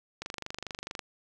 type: click train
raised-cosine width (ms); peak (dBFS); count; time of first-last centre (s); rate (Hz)
0.2; -19; 20; 0.22-0.992; 24.6
effects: none